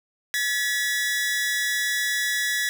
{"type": "tone pair together", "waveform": "sawtooth", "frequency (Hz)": [1704, 1944.6], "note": ["G#6", "B6"], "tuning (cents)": [44, -27], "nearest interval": "major second", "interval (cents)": 229, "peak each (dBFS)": -22, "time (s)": [0.34, 2.69], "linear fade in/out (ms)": 0, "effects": []}